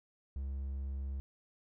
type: tone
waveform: triangle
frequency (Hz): 68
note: C#2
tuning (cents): -33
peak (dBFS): -34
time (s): 0.36-1.2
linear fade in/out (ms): 0
effects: none